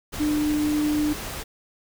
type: tone in noise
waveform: sine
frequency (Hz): 299.9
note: D4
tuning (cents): +36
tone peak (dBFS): -20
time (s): 0.19-1.14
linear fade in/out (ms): 20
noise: pink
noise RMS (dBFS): -33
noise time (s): 0.12-1.44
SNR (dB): +10
effects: none